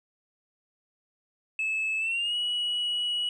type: tone with pitch glide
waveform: sine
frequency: 2605 to 2924 Hz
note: E7 to F#7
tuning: -21 to -21 cents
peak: -24 dBFS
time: 1.59-3.29 s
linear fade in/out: 2 ms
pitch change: +200 cents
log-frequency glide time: 1.98-2.36 s
effects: tanh soft clip ceiling -24 dBFS